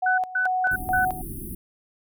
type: tone with tremolo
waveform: sine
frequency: 740 Hz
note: F#5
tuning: in tune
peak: -21 dBFS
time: 0.02-1.22 s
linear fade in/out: 10 ms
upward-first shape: square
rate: 2.3 Hz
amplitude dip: 80%
type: tone bursts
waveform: sine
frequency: 1498 Hz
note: F#6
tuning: 21 cents sharp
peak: -20 dBFS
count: 4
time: 0.06-1.05 s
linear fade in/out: 5 ms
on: 120 ms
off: 170 ms
type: band-stop noise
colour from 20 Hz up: pink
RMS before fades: -34 dBFS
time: 0.71-1.55 s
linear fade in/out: 5 ms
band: 390 to 9500 Hz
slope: 96 dB/octave
effects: none